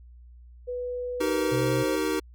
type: tone with pitch glide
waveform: sine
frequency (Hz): 493.9 to 523.3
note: B4 to C5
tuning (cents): 0 to 0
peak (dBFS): -29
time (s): 0.67-1.97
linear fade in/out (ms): 20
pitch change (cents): +100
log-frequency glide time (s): 1.45-1.73
type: chord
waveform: square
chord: Eb major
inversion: none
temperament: equal with one note detuned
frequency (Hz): 311.1 / 382.8 / 466.2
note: Eb4 / G4 / Bb4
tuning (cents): 0 / -41 / 0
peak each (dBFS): -29 / -30 / -31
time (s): 1.2-2.2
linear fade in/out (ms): 10
type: tone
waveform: sine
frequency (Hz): 127.3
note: C3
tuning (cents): -47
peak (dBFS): -27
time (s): 1.51-1.84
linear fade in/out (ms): 20
effects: added 60 Hz sine -46 dBFS peak until 2.34 s